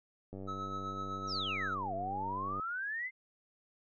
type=click train; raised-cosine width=2 ms; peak=-32 dBFS; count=220; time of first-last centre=0.33-2.597 s; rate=96.6 Hz
type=tone with tremolo; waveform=triangle; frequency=1292 Hz; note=E6; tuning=35 cents flat; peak=-35 dBFS; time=0.47-1.75 s; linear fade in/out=20 ms; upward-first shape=sine; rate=7.9 Hz; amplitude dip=45%
type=exponential two-way sweep; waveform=sine; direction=down then up; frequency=5920 to 660 to 2108 Hz; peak=-35 dBFS; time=1.27-3.11 s; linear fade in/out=50 ms; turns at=1.94 s
effects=resampled to 16000 Hz